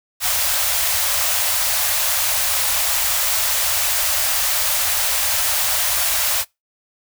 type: band-stop noise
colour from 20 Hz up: white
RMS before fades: -19 dBFS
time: 0.2-6.45 s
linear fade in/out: 50 ms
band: 100 to 530 Hz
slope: 96 dB/octave
effects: noise-tail reverb RT60 0.2 s tail -24 dB re dry